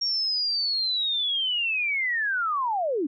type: linear sweep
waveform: sine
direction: down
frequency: 5588 to 261.8 Hz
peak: -23 dBFS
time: 0.01-3.07 s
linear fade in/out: 10 ms
effects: none